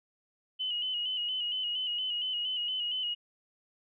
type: tone with vibrato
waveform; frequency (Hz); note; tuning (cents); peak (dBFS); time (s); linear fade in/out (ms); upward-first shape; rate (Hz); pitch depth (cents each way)
sine; 2960; F#7; 0; -30; 0.59-3.15; 20; square; 4.3; 42
effects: none